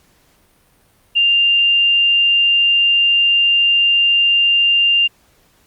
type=tone; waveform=sine; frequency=2794 Hz; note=F7; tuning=in tune; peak=-10 dBFS; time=1.15-5.08 s; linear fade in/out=20 ms; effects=pink hiss -55 dBFS RMS until 5.66 s + Opus 48 kbps

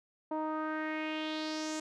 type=tone with low-pass filter sweep; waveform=sawtooth; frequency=311.1 Hz; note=D#4; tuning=in tune; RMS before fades=-36 dBFS; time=0.31-1.8 s; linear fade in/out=5 ms; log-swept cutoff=840 to 7400 Hz; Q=3.2; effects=none

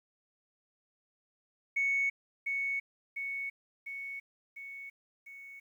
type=tone with echo; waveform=sine; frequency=2217 Hz; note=C#7; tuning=in tune; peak=-26 dBFS; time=1.76-2.1 s; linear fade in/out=10 ms; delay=700 ms; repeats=5; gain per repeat=-4 dB; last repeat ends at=5.6 s; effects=tanh soft clip ceiling -22 dBFS + 11-bit

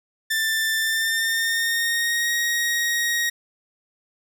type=tone with pitch glide; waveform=sawtooth; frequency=1776 to 1881.6 Hz; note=A6 to A#6; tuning=+16 to +16 cents; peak=-17 dBFS; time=0.3-3.3 s; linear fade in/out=10 ms; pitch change=+100 cents; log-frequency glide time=0.79-2.32 s; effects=none

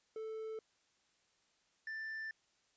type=tone pair in turn; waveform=triangle; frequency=440 / 1771.7 Hz; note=A4 / A6; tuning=0 / +11 cents; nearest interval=2 octaves; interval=2411 cents; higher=second; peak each=-39 / -39 dBFS; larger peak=neither; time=0.16-0.59 / 1.87-2.31 s; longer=second; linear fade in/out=2 ms; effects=white hiss -75 dBFS RMS until 2.76 s + resampled to 16000 Hz

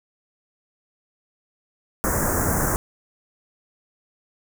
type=band-stop noise; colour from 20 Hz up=pink; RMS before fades=-22 dBFS; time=2.04-2.76 s; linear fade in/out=0 ms; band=1800 to 6300 Hz; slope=48 dB/octave; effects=none

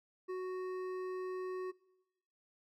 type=tone with hard clipping; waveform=triangle; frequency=370 Hz; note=F#4; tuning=in tune; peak=-39 dBFS; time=0.28-1.72 s; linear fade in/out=20 ms; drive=13 dB; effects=noise-tail reverb RT60 1.0 s tail -22 dB re dry

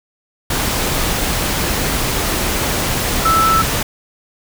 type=tone in noise; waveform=sine; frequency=1318.5 Hz; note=E6; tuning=in tune; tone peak=-11 dBFS; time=3.25-3.62 s; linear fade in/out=5 ms; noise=pink; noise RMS=-18 dBFS; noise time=0.5-3.83 s; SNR=+4 dB; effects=none

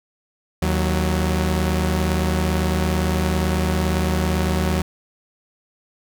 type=tone pair together; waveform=sawtooth; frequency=77.78 / 185.27 Hz; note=D#2 / F#3; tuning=0 / +3 cents; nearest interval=octave + minor third; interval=1503 cents; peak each=-16 / -18 dBFS; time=0.62-4.82 s; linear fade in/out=5 ms; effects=none

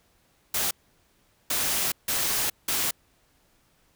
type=noise bursts at uneven times; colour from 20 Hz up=white; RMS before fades=-26 dBFS; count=4; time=0.54-0.71 / 1.5-1.92 / 2.08-2.5 / 2.68-2.91 s; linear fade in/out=5 ms; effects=pink hiss -65 dBFS RMS until 3.95 s

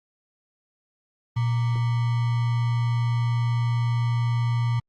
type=tone with sample-and-hold; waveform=sine; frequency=118.9 Hz; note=A#2; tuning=35 cents sharp; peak=-20 dBFS; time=1.36-4.8 s; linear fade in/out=10 ms; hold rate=1050 Hz; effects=low-pass 4000 Hz 12 dB/octave + Opus 32 kbps

